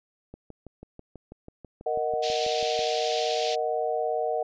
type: click train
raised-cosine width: 2 ms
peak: -29 dBFS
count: 16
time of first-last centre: 0.34-2.791 s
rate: 6.12 Hz
type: chord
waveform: sine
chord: D# minor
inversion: second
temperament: equal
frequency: 466.2 / 622.3 / 740 Hz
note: A#4 / D#5 / F#5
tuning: 0 / 0 / 0 cents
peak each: -29 dBFS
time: 1.86-4.43 s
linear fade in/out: 5 ms
type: band-pass noise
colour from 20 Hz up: white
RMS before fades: -34 dBFS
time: 2.22-3.56 s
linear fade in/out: 20 ms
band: 2600 to 4800 Hz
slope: 24 dB/octave
effects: resampled to 16000 Hz